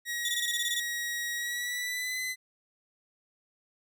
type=tone with pitch glide; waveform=sawtooth; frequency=1900 to 2025 Hz; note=A#6 to B6; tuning=+33 to +43 cents; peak=-28 dBFS; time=0.05-2.36 s; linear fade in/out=50 ms; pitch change=+110 cents; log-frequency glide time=1.36-2.21 s
type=tone bursts; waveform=sawtooth; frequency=3520 Hz; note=A7; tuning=in tune; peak=-26 dBFS; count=10; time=0.25-0.799 s; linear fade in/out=2 ms; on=36 ms; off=21 ms
effects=none